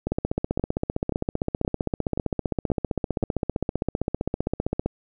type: two click trains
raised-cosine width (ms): 2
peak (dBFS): -12 / -10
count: 7 / 74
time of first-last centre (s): 0.07-3.228 / 0.12-4.86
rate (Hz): 1.9 / 15.4
effects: none